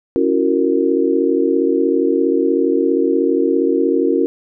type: chord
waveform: sine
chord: F# dominant seventh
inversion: second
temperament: just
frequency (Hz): 277.5 / 333 / 370 / 462.5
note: C#4 / E4 / F#4 / A#4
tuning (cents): +2 / +18 / 0 / -14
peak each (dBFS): -18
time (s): 0.16-4.26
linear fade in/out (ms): 0
effects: none